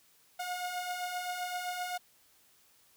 sawtooth beating tone pair, 714 / 721.7 Hz, F5 / F#5, +38 / -43 cents, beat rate 7.7 Hz, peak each -38 / -32 dBFS, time 0.39-1.98 s, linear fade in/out 10 ms, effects white hiss -65 dBFS RMS until 2.96 s

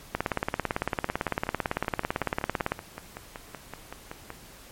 two click trains, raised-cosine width 0.5 ms, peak -10 / -21 dBFS, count 47 / 18, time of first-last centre 0.15-2.72 / 1.09-4.304 s, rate 17.9 / 5.29 Hz, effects pink hiss -49 dBFS RMS until 4.71 s + MP3 64 kbps

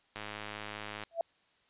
click train, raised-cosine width 0.3 ms, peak -24 dBFS, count 93, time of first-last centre 0.16-1.036 s, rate 105 Hz
sine tone with exponential growth, 669 Hz, E5, 25 cents sharp, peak -24 dBFS, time 1.11-1.21 s, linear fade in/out 2 ms, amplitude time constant 20 ms
effects white hiss -69 dBFS RMS until 1.69 s + resampled to 8000 Hz

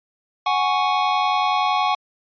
square chord, F# suspended second, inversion none, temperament equal, 740 / 830.6 / 1108.7 Hz, F#5 / G#5 / C#6, 0 / 0 / 0 cents, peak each -23 / -23 / -22 dBFS, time 0.46-1.95 s, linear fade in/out 5 ms, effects resampled to 11025 Hz

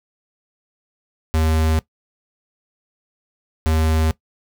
square tone pair in turn, 79.4 / 79.4 Hz, D#2 / D#2, +36 / +36 cents, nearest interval unison, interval 0 cents, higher neither, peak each -16 dBFS, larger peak neither, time 1.34-1.79 / 3.66-4.11 s, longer neither, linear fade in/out 0 ms, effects noise-tail reverb RT60 0.1 s tail -19 dB re dry

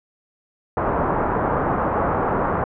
white low-pass noise, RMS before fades -21 dBFS, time 0.77-2.64 s, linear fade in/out 2 ms, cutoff 1200 Hz, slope 24 dB/octave, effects low-pass 2000 Hz 12 dB/octave

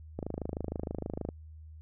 click train, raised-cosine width 2 ms, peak -21 dBFS, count 30, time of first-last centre 0.19-1.288 s, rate 26.4 Hz, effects added 78 Hz sine -46 dBFS peak until 1.81 s

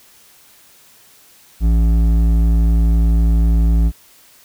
triangle tone with hard clipping, 56 Hz, A1, 31 cents sharp, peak -12 dBFS, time 1.6-3.92 s, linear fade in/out 50 ms, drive 13 dB, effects white hiss -48 dBFS RMS until 4.44 s

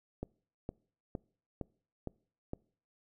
click train, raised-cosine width 2 ms, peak -24 dBFS, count 6, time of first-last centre 0.23-2.534 s, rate 2.17 Hz, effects noise-tail reverb RT60 0.5 s tail -25 dB re dry

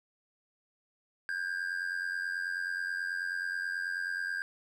triangle tone with amplitude modulation, 1600 Hz, G6, 35 cents sharp, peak -27 dBFS, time 1.29-4.42 s, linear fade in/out 0 ms, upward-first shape sine, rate 89.3 Hz, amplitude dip 75%, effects none

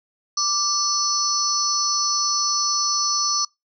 sine tone cluster, 1176 / 4381 / 5290 / 5930 Hz, D6 / C#8 / E8 / F#8, +2 / -21 / +5 / +3 cents, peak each -26 / -26 / -24 / -23 dBFS, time 0.37-3.45 s, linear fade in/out 5 ms, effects noise-tail reverb RT60 0.2 s tail -26 dB re dry

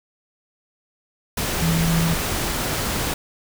sine tone in noise, 165.1 Hz, E3, 3 cents sharp, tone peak -18 dBFS, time 1.62-2.14 s, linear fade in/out 5 ms, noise pink, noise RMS -24 dBFS, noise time 1.37-3.14 s, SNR +3 dB, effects none

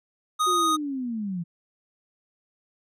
square tone, 1244.5 Hz, D#6, in tune, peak -21 dBFS, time 0.39-0.77 s, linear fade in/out 20 ms
sine linear sweep, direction down, 371.1 to 164.3 Hz, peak -27 dBFS, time 0.46-1.44 s, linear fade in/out 20 ms
effects low-pass 12000 Hz 12 dB/octave

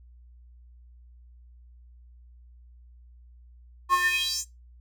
square tone with high-pass filter sweep, 358.1 Hz, F4, 43 cents sharp, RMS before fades -25 dBFS, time 3.89-4.45 s, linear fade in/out 50 ms, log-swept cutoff 950 to 7500 Hz, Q 6.2, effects noise-tail reverb RT60 0.2 s tail -20 dB re dry + added 60 Hz sine -49 dBFS peak until 4.8 s

